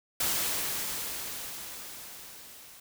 white noise with level ramp, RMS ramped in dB -28 to -51 dBFS, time 0.2-2.8 s, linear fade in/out 5 ms, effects none

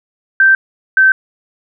sine tone pair in turn, 1562 / 1546.7 Hz, G6 / G6, -7 / -24 cents, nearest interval unison, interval 17 cents, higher first, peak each -5 dBFS, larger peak neither, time 0.4-0.55 / 0.97-1.12 s, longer neither, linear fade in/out 2 ms, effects none

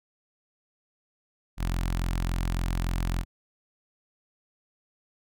sawtooth tone with notch filter, 43.56 Hz, F1, 4 cents flat, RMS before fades -28 dBFS, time 1.57-3.25 s, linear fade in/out 50 ms, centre 460 Hz, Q 1.1, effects none

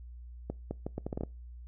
accelerating click train, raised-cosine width 2 ms, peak -21 dBFS, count 9, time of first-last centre 0.5-1.235 s, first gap 210 ms, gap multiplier 0.74, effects noise-tail reverb RT60 0.3 s tail -24 dB re dry + added 60 Hz sine -44 dBFS peak until 1.67 s

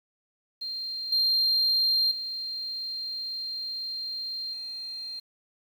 sine tone with level steps, 4186 Hz, C8, in tune, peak -31 / -19 / -31 / -34 dBFS, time 0.61-5.2 s, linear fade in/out 10 ms, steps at 1.12 / 2.11 / 4.53 s, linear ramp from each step 5 ms, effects tanh soft clip ceiling -19 dBFS + 9-bit

